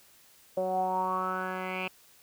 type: tone with low-pass filter sweep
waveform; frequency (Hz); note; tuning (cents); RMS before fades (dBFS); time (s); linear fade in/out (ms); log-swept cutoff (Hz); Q
10% pulse; 185.7; F#3; +7; -31; 0.57-1.88; 5; 580 to 2600; 7.2
effects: white hiss -59 dBFS RMS until 2.22 s